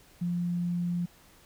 sine tone, 174.61 Hz, F3, in tune, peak -27 dBFS, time 0.21-1.06 s, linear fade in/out 10 ms, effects pink hiss -58 dBFS RMS until 1.45 s

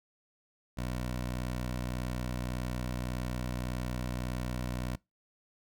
15% pulse tone, 61.74 Hz, B1, in tune, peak -27 dBFS, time 0.77-4.96 s, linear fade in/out 10 ms, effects noise-tail reverb RT60 0.2 s tail -23 dB re dry

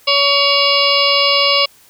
harmonic tone with a mistuned harmonic, 564 Hz, C#5, 30 cents sharp, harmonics 1 / 2 / 4 / 5 / 6 / 7 / 8 / 9, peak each -18 / -18 / -19 / -16 / -22 / -21 / -22 / -18 dBFS, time 0.07-1.66 s, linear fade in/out 10 ms, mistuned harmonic 7, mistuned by +43 cents, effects white hiss -48 dBFS RMS until 1.89 s

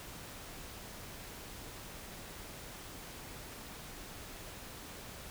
silence, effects pink hiss -48 dBFS RMS until 5.3 s

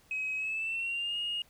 sine tone with pitch glide, 2545 to 2857 Hz, D#7 to F7, +39 to +39 cents, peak -30 dBFS, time 0.11-1.42 s, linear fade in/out 2 ms, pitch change +200 cents, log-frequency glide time 0.36-1.17 s, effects tanh soft clip ceiling -27 dBFS + pink hiss -63 dBFS RMS until 1.49 s

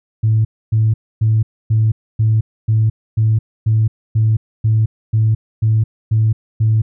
sine tone bursts, 110 Hz, A2, in tune, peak -9 dBFS, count 14, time 0.23-6.82 s, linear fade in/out 10 ms, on 220 ms, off 270 ms, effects tanh soft clip ceiling -6 dBFS

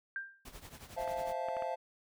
sine tone with exponential decay, 1586 Hz, G6, 20 cents sharp, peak -33 dBFS, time 0.16-0.45 s, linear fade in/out 1 ms, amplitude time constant 61 ms
pink noise with tremolo, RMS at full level -48 dBFS, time 0.45-1.33 s, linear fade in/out 5 ms, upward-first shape triangle, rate 11 Hz, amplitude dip 80%
triangle chord, F major seventh, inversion second, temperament just, 523.8 / 654.8 / 698.5 / 873.1 Hz, C5 / E5 / F5 / A5, +2 / -12 / 0 / -14 cents, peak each -38 dBFS, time 0.96-1.76 s, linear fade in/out 20 ms
clicks, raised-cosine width 0.5 ms, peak -30 dBFS, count 4, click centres 1.077 / 1.486 / 1.568 / 1.623 s
effects none

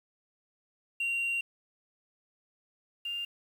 sine tone pair in turn, 2760 / 2799 Hz, F7 / F7, -21 / +3 cents, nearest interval unison, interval 24 cents, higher second, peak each -26 / -32 dBFS, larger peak first, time 1-1.41 / 3.05-3.25 s, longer first, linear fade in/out 5 ms, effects tanh soft clip ceiling -27 dBFS + 9-bit

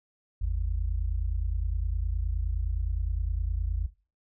sine tone pair together, 49.94 / 79.6 Hz, G1 / D#2, +33 / +40 cents, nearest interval minor sixth, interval 807 cents, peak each -26 / -31 dBFS, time 0.41-3.87 s, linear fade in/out 10 ms, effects noise-tail reverb RT60 0.3 s tail -17 dB re dry

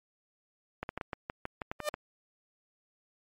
clicks, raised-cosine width 0.5 ms, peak -20 dBFS, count 11, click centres 0.83 / 0.891 / 0.976 / 1.012 / 1.132 / 1.299 / 1.454 / 1.618 / 1.715 / 1.803 / 1.941 s
sawtooth tone with exponential growth, 600 Hz, D5, 37 cents sharp, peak -22 dBFS, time 1.79-1.89 s, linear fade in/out 2 ms, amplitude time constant 21 ms
effects MP3 64 kbps

